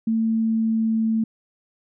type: tone with pitch glide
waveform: sine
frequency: 224.1 to 222.7 Hz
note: A3 to A3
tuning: +32 to +21 cents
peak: -18 dBFS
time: 0.07-1.24 s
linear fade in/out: 5 ms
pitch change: -11 cents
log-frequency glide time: 0.25-1.01 s
effects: none